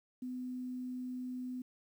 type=tone with quantisation; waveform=sine; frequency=252.1 Hz; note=B3; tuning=36 cents sharp; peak=-38 dBFS; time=0.22-1.62 s; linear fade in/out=5 ms; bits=11; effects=none